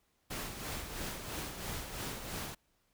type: noise with tremolo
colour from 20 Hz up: pink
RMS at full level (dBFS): -39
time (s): 0.3-2.55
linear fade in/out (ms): 10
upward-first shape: sine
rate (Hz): 3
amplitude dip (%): 50
effects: pink hiss -75 dBFS RMS until 2.93 s